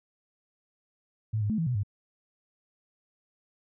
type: tone with pitch steps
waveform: sine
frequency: 109.1 / 104 / 217 / 163.7 / 124.5 / 101.6 Hz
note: A2 / G#2 / A3 / E3 / B2 / G#2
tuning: -14 / +3 / -24 / -12 / +14 / -38 cents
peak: -25 dBFS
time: 1.33-1.834 s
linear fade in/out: 10 ms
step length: 84 ms
effects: none